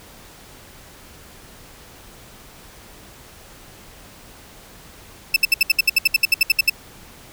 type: tone bursts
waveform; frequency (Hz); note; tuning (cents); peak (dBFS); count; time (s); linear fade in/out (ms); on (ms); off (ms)
30% pulse; 2637; E7; 0; -8; 16; 5.34-6.698; 5; 23; 66
effects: pink hiss -44 dBFS RMS until 7.32 s